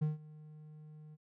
triangle tone with ADSR envelope, 153.1 Hz, D#3, 28 cents flat, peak -26 dBFS, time 0.01-1.17 s, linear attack 15 ms, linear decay 150 ms, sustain -22 dB, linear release 34 ms, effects none

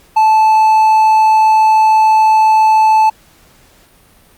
triangle tone, 873 Hz, A5, 14 cents flat, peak -4 dBFS, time 0.16-3.1 s, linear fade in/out 10 ms, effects pink hiss -47 dBFS RMS until 4.37 s + Opus 48 kbps

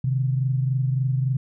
sine tone pair together, 129.2 / 152.73 Hz, C3 / D#3, -21 / -32 cents, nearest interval minor third, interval 289 cents, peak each -20 / -28 dBFS, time 0.04-1.37 s, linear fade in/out 5 ms, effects none

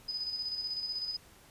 sine tone with tremolo, 5000 Hz, D#8, 8 cents sharp, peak -32 dBFS, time 0.08-1.17 s, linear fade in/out 10 ms, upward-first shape square, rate 16 Hz, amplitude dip 45%, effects pink hiss -58 dBFS RMS until 1.5 s + resampled to 32000 Hz

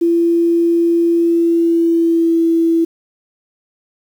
sine tone with pitch glide, 338.4 to 331.1 Hz, E4 to E4, +45 to +8 cents, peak -10 dBFS, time 0.01-2.85 s, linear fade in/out 10 ms, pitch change -37 cents, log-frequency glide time 1.13-2.45 s, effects 7-bit

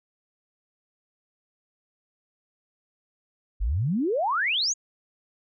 sine exponential sweep, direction up, 43.65 to 7040 Hz, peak -22 dBFS, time 3.6-4.74 s, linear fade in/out 20 ms, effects none

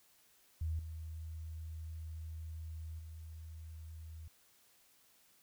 sine tone with level steps, 80 Hz, D#2, 49 cents sharp, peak -34 / -42 / -46 dBFS, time 0.61-4.28 s, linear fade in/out 5 ms, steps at 0.79 / 2.99 s, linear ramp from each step 2 ms, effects white hiss -68 dBFS RMS until 5.42 s

